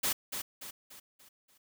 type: noise with echo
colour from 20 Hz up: white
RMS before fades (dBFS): -30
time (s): 0.03-0.13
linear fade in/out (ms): 10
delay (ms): 290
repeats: 5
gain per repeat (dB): -7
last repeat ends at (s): 1.58
effects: none